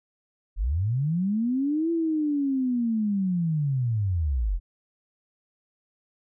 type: linear two-way sweep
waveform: sine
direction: up then down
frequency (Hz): 38.25 to 337.6 to 38.25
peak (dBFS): -22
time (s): 0.56-4.6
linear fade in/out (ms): 50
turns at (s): 1.91
effects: none